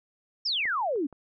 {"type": "exponential sweep", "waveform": "sine", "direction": "down", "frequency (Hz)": [5588, 261.6], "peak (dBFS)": -25, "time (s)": [0.45, 1.07], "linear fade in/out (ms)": 10}
{"type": "clicks", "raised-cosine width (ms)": 1, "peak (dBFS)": [-32, -40, -34], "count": 3, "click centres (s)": [0.655, 0.958, 1.127]}
{"effects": []}